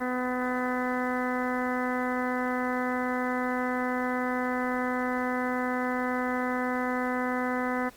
harmonic tone, 251.2 Hz, B3, 30 cents sharp, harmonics 1 / 2 / 3 / 4 / 5 / 6 / 7 / 8, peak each -30 / -33 / -35 / -36 / -37 / -38 / -38 / -39 dBFS, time 0-7.9 s, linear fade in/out 20 ms, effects pink hiss -54 dBFS RMS until 7.96 s + Opus 24 kbps

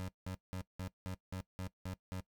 25% pulse tone bursts, 93.1 Hz, F#2, 11 cents sharp, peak -36 dBFS, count 9, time 0-2.205 s, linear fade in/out 0 ms, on 85 ms, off 180 ms, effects noise-tail reverb RT60 0.1 s tail -19 dB re dry

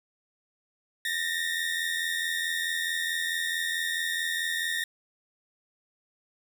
30% pulse tone pair together, 1796 / 1880.6 Hz, A6 / A#6, +35 / +15 cents, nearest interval minor second, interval 80 cents, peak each -28 dBFS, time 1.05-4.84 s, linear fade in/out 2 ms, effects none

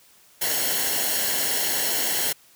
white noise with comb filter, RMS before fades -24 dBFS, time 0.41-2.33 s, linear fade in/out 10 ms, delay 0.82 ms, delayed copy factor -0.65, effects white hiss -55 dBFS RMS until 2.55 s + high-pass 60 Hz 12 dB/octave

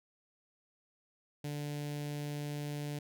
sawtooth tone with notch filter, 146.5 Hz, D3, 4 cents flat, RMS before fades -39 dBFS, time 1.44-2.99 s, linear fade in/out 5 ms, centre 1200 Hz, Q 1.1, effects none

